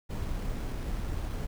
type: noise with sample-and-hold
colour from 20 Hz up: brown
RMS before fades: -33 dBFS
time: 0.09-1.47 s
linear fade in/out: 20 ms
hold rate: 7350 Hz
effects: none